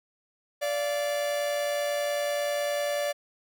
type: tone pair together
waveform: 45% pulse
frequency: 582 / 692.1 Hz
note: D5 / F5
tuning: -16 / -16 cents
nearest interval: minor third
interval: 300 cents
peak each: -27 / -35 dBFS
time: 0.61-3.13 s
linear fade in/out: 20 ms
effects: none